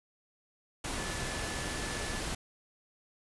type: tone in noise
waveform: sine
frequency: 1737 Hz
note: A6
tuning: 23 cents flat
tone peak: -44 dBFS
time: 0.97-2.2 s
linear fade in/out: 5 ms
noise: pink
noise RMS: -36 dBFS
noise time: 0.84-2.35 s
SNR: -11 dB
effects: resampled to 24000 Hz